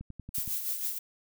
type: click train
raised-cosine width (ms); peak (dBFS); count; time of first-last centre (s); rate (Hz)
5; -29; 6; 0.01-0.477; 10.7
type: noise with tremolo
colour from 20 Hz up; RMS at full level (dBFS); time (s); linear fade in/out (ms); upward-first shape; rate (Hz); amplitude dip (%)
violet; -31; 0.34-0.99; 10; sine; 6.2; 55
effects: none